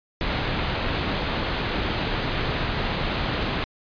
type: low-pass noise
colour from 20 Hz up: pink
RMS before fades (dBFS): -26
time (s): 0.21-3.64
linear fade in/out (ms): 0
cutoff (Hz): 4300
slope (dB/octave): 48
effects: resampled to 11025 Hz